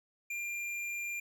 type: tone with hard clipping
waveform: sine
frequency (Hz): 2391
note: D7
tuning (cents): +30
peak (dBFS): -37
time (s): 0.3-1.2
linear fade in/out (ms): 5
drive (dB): 11
effects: none